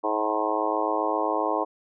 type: harmonic tone with a mistuned harmonic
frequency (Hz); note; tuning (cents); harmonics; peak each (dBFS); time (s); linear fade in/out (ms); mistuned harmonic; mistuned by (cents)
107.1; A2; -46; 3 / 4 / 5 / 6 / 7 / 8 / 9 / 10; -31 / -31 / -31 / -31 / -31 / -31 / -31 / -31; 0.03-1.65; 20; 8; +38
effects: none